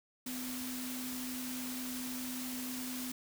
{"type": "tone in noise", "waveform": "sine", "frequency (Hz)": 252.8, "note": "B3", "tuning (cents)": 41, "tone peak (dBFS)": -40, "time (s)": [0.26, 3.12], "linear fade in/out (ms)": 5, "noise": "white", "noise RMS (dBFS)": -43, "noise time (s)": [0.26, 3.12], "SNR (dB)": 0, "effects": []}